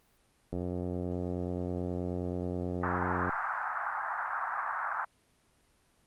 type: click train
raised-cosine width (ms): 2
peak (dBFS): -22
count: 248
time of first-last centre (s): 0.53-3.293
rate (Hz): 89.4
type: band-pass noise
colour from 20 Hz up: white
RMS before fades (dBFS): -34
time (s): 2.83-5.05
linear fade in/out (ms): 5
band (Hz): 750 to 1600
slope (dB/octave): 48
effects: pink hiss -68 dBFS RMS until 6.06 s + Opus 32 kbps